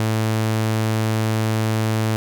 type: tone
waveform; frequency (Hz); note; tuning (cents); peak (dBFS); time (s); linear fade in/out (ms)
sawtooth; 110; A2; 0; -14; 0-2.16; 0
effects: none